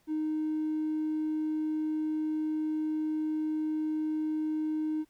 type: tone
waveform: triangle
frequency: 310 Hz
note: D#4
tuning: 6 cents flat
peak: -25 dBFS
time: 0.07-5.05 s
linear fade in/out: 50 ms
effects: tanh soft clip ceiling -25 dBFS + pink hiss -70 dBFS RMS until 5.09 s